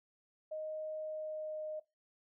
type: tone with pitch glide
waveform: sine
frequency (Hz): 622 to 617.3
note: D#5 to D#5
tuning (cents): -1 to -14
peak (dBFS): -38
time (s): 0.51-1.8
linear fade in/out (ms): 10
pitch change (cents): -13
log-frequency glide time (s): 0.99-1.66
effects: noise-tail reverb RT60 0.2 s tail -18 dB re dry